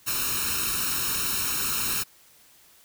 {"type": "noise with comb filter", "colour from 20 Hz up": "white", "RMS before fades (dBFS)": -27, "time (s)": [0.06, 2.04], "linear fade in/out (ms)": 20, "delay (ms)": 0.74, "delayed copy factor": 1, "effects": ["white hiss -56 dBFS RMS until 2.84 s"]}